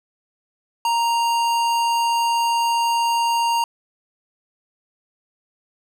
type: tone with hard clipping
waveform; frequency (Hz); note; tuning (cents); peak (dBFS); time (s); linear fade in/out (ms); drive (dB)
sine; 932.3; A#5; 0; -19; 0.85-3.64; 2; 17
effects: none